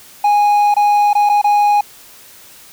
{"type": "tone with dropouts", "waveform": "triangle", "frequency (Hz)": 826, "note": "G#5", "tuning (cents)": -10, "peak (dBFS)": -7, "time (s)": [0.24, 1.81], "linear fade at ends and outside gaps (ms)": 5, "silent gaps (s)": [[0.742, 0.765], [1.132, 1.151], [1.292, 1.296], [1.416, 1.442]], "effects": ["white hiss -41 dBFS RMS until 2.72 s"]}